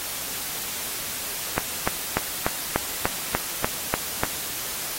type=click train; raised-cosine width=0.5 ms; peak=-5 dBFS; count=10; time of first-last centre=1.58-4.235 s; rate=3.39 Hz; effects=white hiss -31 dBFS RMS until 4.98 s + AAC 48 kbps